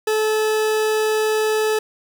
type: tone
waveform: 40% pulse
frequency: 432.8 Hz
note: A4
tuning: 29 cents flat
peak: -16 dBFS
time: 0.07-1.79 s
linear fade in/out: 5 ms
effects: none